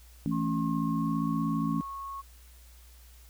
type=chord; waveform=sine; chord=A major; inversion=second; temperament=equal; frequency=164.81 / 220 / 277.2 Hz; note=E3 / A3 / C#4; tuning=0 / 0 / 0 cents; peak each=-31 dBFS; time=0.26-1.81 s; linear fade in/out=0 ms
type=tone with pitch glide; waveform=sine; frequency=1075 to 1098.9 Hz; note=C6 to C#6; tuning=+47 to -15 cents; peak=-36 dBFS; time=0.31-2.22 s; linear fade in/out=20 ms; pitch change=+38 cents; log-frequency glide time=0.91-1.22 s
effects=added 60 Hz sine -51 dBFS peak until 3.29 s + white hiss -59 dBFS RMS until 3.29 s